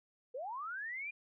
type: linear sweep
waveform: sine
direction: up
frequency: 463.2 to 2444 Hz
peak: -39 dBFS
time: 0.34-1.11 s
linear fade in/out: 10 ms
effects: none